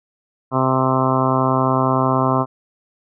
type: harmonic tone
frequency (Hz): 130.81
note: C3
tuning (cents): 0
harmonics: 1 / 2 / 3 / 4 / 5 / 6 / 7 / 8 / 9 / 10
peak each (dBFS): -21 / -21 / -25 / -27 / -23 / -26 / -26 / -21 / -26 / -27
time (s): 0.51-2.46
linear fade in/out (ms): 50
effects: none